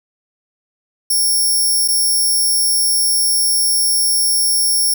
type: tone with dropouts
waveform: 5% pulse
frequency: 5480 Hz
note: F8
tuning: 34 cents flat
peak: -7 dBFS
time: 1.1-4.94 s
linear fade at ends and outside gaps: 5 ms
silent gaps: 1.878-1.884 s
effects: none